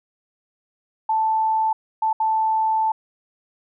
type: tone bursts at uneven times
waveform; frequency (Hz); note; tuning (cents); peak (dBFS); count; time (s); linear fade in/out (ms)
sine; 880; A5; 0; -17; 3; 1.09-1.73 / 2.02-2.13 / 2.2-2.92; 5
effects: none